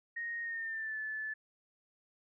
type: tone with pitch glide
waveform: sine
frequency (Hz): 1864.7 to 1739.8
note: A#6 to A6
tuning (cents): 0 to -20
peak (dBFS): -36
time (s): 0.16-1.34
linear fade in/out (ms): 10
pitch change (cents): -120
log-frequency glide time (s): 0.42-0.98
effects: none